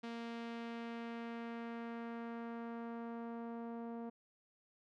sawtooth tone with low-pass filter sweep, 232.5 Hz, A#3, 4 cents flat, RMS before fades -45 dBFS, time 0.03-4.1 s, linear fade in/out 10 ms, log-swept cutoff 3900 to 810 Hz, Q 1, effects none

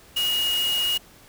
sine tone in noise, 2877 Hz, F#7, 49 cents flat, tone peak -21 dBFS, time 0.16-0.98 s, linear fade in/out 10 ms, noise white, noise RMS -32 dBFS, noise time 0.16-0.98 s, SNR +8 dB, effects pink hiss -51 dBFS RMS until 1.28 s

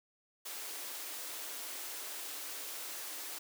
white high-pass noise, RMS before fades -43 dBFS, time 0.45-3.39 s, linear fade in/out 10 ms, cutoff 270 Hz, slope 96 dB/octave, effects none

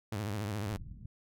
sawtooth tone with vibrato, 103.83 Hz, G#2, in tune, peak -30 dBFS, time 0.12-0.77 s, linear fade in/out 5 ms, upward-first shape triangle, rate 14 Hz, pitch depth 160 cents each way
pink low-pass noise, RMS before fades -46 dBFS, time 0.66-1.06 s, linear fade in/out 5 ms, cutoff 180 Hz, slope 24 dB/octave
effects none

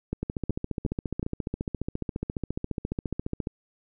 two click trains, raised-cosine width 3 ms, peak -15 / -16 dBFS, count 4 / 48, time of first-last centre 0.13-1.229 / 0.23-3.471 s, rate 2.73 / 14.5 Hz, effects none

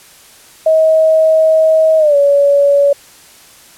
sine tone with pitch glide, 636 to 566.6 Hz, D#5 to C#5, +38 to +38 cents, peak -6 dBFS, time 0.66-2.93 s, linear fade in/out 5 ms, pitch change -200 cents, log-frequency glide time 1.98-2.16 s, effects white hiss -41 dBFS RMS until 3.77 s + low-pass 12000 Hz 12 dB/octave

